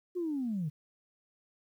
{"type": "linear sweep", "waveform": "sine", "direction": "down", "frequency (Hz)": [368.1, 141], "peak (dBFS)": -30, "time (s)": [0.15, 0.7], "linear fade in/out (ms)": 20, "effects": ["tanh soft clip ceiling -26 dBFS", "11-bit"]}